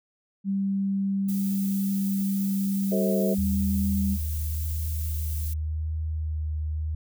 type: tone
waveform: sine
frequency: 196 Hz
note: G3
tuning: in tune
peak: -23 dBFS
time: 0.44-4.18 s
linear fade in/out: 50 ms
type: noise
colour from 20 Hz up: violet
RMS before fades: -38 dBFS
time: 1.28-5.54 s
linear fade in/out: 10 ms
type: chord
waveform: sine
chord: F# diminished seventh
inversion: none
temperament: just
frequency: 370 / 444 / 532.8 / 639.4 Hz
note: F#4 / A4 / C5 / Eb5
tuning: 0 / +16 / +31 / +47 cents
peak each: -30 dBFS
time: 2.91-3.35 s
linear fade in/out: 20 ms
type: tone with vibrato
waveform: sine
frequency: 77.78 Hz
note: D#2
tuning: in tune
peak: -26 dBFS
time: 3.38-6.95 s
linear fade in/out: 5 ms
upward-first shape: sine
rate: 0.86 Hz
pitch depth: 20 cents each way
effects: none